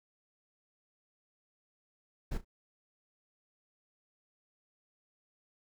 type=noise with echo; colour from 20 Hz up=brown; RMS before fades=-34 dBFS; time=2.31-2.38 s; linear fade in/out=10 ms; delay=34 ms; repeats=2; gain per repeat=-14 dB; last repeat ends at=2.448 s; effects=none